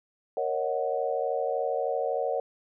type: chord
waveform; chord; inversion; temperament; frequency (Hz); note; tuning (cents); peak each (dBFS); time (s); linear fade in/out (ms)
sine; D# minor seventh; second; equal with one note detuned; 466.2 / 549.6 / 622.3 / 740; A#4 / C#5 / D#5 / F#5; 0 / -15 / 0 / 0; -31 / -30 / -33 / -32; 0.37-2.4; 2
effects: none